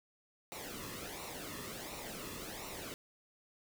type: noise with flanger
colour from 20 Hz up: pink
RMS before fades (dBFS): -45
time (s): 0.52-2.94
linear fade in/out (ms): 0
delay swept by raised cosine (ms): 0.61 to 1.34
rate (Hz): 1.4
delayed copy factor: -0.65
effects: none